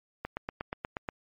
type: click train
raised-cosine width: 0.5 ms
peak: -18 dBFS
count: 8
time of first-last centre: 0.25-1.088 s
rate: 8.35 Hz
effects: MP3 32 kbps